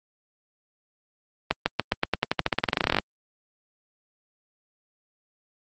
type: accelerating click train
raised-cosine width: 0.3 ms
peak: -4 dBFS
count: 24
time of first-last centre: 1.51-2.986 s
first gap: 150 ms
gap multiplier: 0.91
effects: high-pass 100 Hz 12 dB/octave + Opus 32 kbps